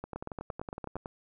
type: two click trains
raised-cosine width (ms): 1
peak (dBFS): -24 / -23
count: 12 / 8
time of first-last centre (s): 0.04-1.059 / 0.16-0.956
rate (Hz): 10.8 / 8.79
effects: none